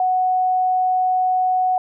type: tone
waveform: sine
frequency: 740 Hz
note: F#5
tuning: in tune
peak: -15 dBFS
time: 0-1.78 s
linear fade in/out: 2 ms
effects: none